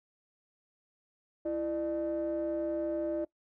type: ring-modulated tone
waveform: triangle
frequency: 134.1 Hz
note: C3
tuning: 43 cents sharp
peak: -24 dBFS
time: 1.45-3.25 s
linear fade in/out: 10 ms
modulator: 467 Hz
effects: noise-tail reverb RT60 0.1 s tail -21 dB re dry + tanh soft clip ceiling -24 dBFS

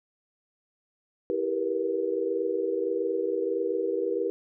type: tone cluster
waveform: sine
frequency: 328.8 / 393.2 / 460.1 / 481.7 Hz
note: E4 / G4 / A#4 / B4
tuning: -4 / +5 / -23 / -43 cents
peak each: -33 / -29 / -35 / -29 dBFS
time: 1.3-4.3 s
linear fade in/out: 0 ms
effects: none

